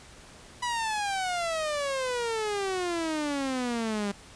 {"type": "exponential sweep", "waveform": "sawtooth", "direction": "down", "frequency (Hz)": [989, 198.4], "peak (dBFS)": -24, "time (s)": [0.62, 4.12], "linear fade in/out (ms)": 10, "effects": ["pink hiss -50 dBFS RMS until 4.35 s", "resampled to 22050 Hz"]}